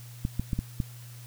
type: clicks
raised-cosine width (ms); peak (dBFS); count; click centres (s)
5; -15; 5; 0.251 / 0.396 / 0.532 / 0.59 / 0.802
effects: added 120 Hz sine -43 dBFS peak until 1.26 s + white hiss -52 dBFS RMS until 1.26 s